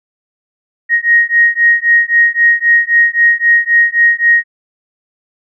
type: beating tone pair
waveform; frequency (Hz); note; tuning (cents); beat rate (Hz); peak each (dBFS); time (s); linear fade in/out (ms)
sine; 1873 / 1876.8; A#6 / A#6; +8 / +11; 3.8; -10; 0.89-4.44; 50
effects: none